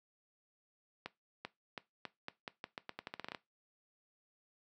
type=accelerating click train; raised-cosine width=0.3 ms; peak=-25 dBFS; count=17; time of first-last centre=1.06-3.348 s; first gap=390 ms; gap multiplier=0.84; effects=noise-tail reverb RT60 0.2 s tail -18 dB re dry + high-pass 150 Hz 12 dB/octave